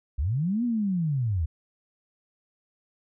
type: linear two-way sweep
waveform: sine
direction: up then down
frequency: 57.3 to 246.9 to 72.7 Hz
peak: -23 dBFS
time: 0.18-1.46 s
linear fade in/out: 10 ms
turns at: 0.64 s
effects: none